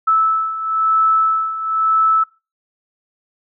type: beating tone pair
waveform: sine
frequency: 1309 / 1310 Hz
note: E6 / E6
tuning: -13 / -11 cents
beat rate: 1 Hz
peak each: -19 / -14 dBFS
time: 0.07-2.24 s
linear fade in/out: 10 ms
effects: noise-tail reverb RT60 0.3 s tail -22 dB re dry